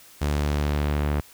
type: tone with low-pass filter sweep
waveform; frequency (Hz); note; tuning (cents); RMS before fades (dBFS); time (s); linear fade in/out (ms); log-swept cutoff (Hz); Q
sawtooth; 73.42; D2; 0; -24; 0.21-1.21; 10; 11000 to 2100; 0.78
effects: white hiss -50 dBFS RMS until 1.33 s